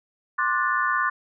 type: chord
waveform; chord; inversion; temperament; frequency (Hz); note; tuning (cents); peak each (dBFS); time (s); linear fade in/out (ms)
sine; D dominant seventh; third; just; 1057.2 / 1174.7 / 1468.3 / 1762; C6 / D6 / F#6 / A6; +18 / 0 / -14 / +2; -26; 0.38-1.1; 10
effects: none